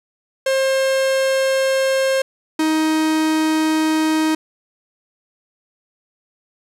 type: tone pair in turn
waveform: 45% pulse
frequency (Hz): 533 / 314.1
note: C5 / D#4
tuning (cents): +32 / +16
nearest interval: major sixth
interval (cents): 916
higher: first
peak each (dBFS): -15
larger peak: neither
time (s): 0.46-2.22 / 2.59-4.35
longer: neither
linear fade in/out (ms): 5
effects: low-pass 11000 Hz 12 dB/octave + 9-bit